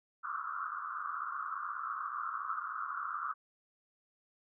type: band-pass noise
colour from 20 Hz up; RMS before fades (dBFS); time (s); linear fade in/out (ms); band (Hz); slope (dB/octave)
white; -39; 0.23-3.34; 20; 1100 to 1400; 96
effects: none